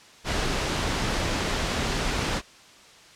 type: noise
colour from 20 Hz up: pink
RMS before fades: -26 dBFS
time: 0.24-2.42 s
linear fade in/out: 50 ms
effects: white hiss -50 dBFS RMS until 3.15 s + low-pass 6000 Hz 12 dB/octave